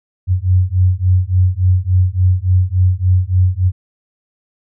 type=beating tone pair; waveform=sine; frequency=90.2 / 93.7 Hz; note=F#2 / F#2; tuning=-44 / +22 cents; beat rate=3.5 Hz; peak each=-13 dBFS; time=0.27-3.72 s; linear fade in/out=50 ms; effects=none